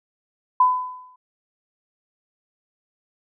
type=tone with exponential decay; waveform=sine; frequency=1006 Hz; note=B5; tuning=32 cents sharp; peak=-10 dBFS; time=0.6-1.16 s; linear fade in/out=5 ms; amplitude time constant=120 ms; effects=none